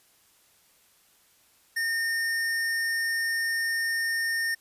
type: tone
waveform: square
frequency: 1825 Hz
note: A#6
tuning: 37 cents flat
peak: -26 dBFS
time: 1.76-4.55 s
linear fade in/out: 10 ms
effects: white hiss -62 dBFS RMS until 4.6 s + resampled to 32000 Hz